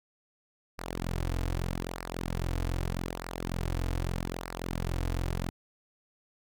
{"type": "tone with flanger", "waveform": "sawtooth", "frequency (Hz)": 43.65, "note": "F1", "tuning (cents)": 0, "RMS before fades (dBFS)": -33, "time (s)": [0.78, 5.5], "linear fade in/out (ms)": 10, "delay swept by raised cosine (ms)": [0.29, 5.29], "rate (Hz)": 0.81, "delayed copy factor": -0.75, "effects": []}